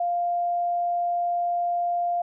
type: tone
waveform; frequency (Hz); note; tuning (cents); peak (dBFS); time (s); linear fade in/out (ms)
sine; 698.5; F5; 0; -22; 0-2.22; 5
effects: none